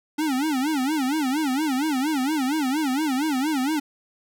square tone with vibrato, 284 Hz, C#4, 42 cents sharp, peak -22 dBFS, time 0.18-3.8 s, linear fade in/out 10 ms, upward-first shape sine, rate 4.3 Hz, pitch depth 200 cents each way, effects none

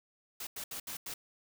white noise bursts at uneven times, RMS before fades -41 dBFS, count 5, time 0.4-0.47 / 0.56-0.64 / 0.71-0.8 / 0.87-0.97 / 1.06-1.14 s, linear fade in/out 5 ms, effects none

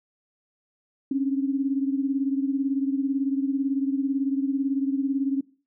sine beating tone pair, 270.1 / 288.1 Hz, C#4 / D4, -45 / -33 cents, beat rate 18 Hz, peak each -23 / -28 dBFS, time 1.11-5.41 s, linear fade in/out 5 ms, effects noise-tail reverb RT60 0.4 s tail -22 dB re dry

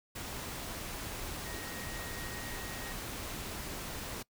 sine tone in noise, 1879 Hz, A#6, 13 cents sharp, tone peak -48 dBFS, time 1.45-2.93 s, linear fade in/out 10 ms, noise pink, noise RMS -41 dBFS, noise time 0.15-4.23 s, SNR -10 dB, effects noise-tail reverb RT60 0.1 s tail -22 dB re dry

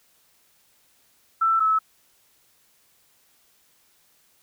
sine tone pair in turn, 1331 / 1299.8 Hz, E6 / E6, +16 / -25 cents, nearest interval unison, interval 41 cents, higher first, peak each -17 dBFS, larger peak neither, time 1.41-1.6 / 1.6-1.79 s, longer neither, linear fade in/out 10 ms, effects white hiss -62 dBFS RMS until 4.42 s

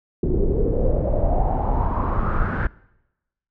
brown noise with low-pass filter sweep, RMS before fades -20 dBFS, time 0.23-2.67 s, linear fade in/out 5 ms, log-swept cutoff 350 to 1600 Hz, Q 5.9, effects noise-tail reverb RT60 0.9 s tail -22 dB re dry

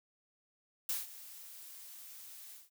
blue noise with ADSR envelope, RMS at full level -34 dBFS, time 0.89-2.7 s, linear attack 3 ms, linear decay 170 ms, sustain -17 dB, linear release 170 ms, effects none

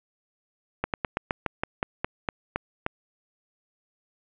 slowing click train, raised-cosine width 0.5 ms, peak -10 dBFS, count 12, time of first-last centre 0.84-2.864 s, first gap 98 ms, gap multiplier 1.12, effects resampled to 8000 Hz + 8-bit

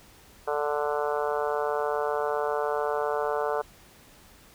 harmonic tone, 147.4 Hz, D3, 7 cents sharp, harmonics 3 / 4 / 5 / 6 / 7 / 8 / 9 / 10, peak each -29 / -31 / -33 / -35 / -36 / -37 / -38 / -39 dBFS, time 0.47-3.62 s, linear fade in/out 10 ms, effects pink hiss -54 dBFS RMS until 4.54 s

